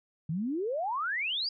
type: exponential sweep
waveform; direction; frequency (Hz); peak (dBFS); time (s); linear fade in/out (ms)
sine; up; 148.5 to 4978; -29; 0.29-1.49; 5
effects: none